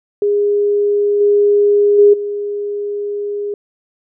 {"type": "tone with level steps", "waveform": "sine", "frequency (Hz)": 410, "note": "G#4", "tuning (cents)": -22, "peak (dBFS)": [-11, -8, -4, -18], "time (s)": [0.22, 3.54], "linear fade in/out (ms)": 2, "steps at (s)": [1.2, 1.98, 2.13], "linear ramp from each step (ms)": 10, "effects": []}